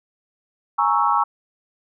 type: chord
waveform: sine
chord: A# half-diminished seventh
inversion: third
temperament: equal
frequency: 830.6 / 932.3 / 1108.7 / 1318.5 Hz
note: G#5 / A#5 / C#6 / E6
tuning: 0 / 0 / 0 / 0 cents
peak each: -22 / -21 / -20 / -22 dBFS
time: 0.78-1.24 s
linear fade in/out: 10 ms
effects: none